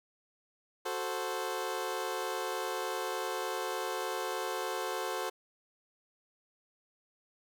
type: chord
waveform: 20% pulse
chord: F# diminished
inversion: none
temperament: equal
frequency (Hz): 370 / 440 / 523.3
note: F#4 / A4 / C5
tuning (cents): 0 / 0 / 0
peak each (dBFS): -33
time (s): 0.85-5.3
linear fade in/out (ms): 10
effects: none